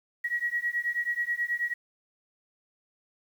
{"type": "beating tone pair", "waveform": "sine", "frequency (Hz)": [1907, 1916.3], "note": ["A#6", "A#6"], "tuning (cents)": [39, 47], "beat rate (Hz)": 9.3, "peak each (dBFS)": -30, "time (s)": [0.24, 1.74], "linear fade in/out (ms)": 10, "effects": ["9-bit"]}